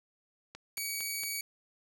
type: click train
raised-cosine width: 0.2 ms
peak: -27 dBFS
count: 4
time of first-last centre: 0.55-1.235 s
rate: 4.38 Hz
type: tone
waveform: 10% pulse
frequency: 2262 Hz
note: C#7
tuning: 34 cents sharp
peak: -25 dBFS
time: 0.77-1.41 s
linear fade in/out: 2 ms
effects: none